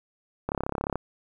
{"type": "click train", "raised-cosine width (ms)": 1, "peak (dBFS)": -14, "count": 17, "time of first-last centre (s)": [0.49, 0.956], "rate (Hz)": 34.3, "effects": ["9-bit"]}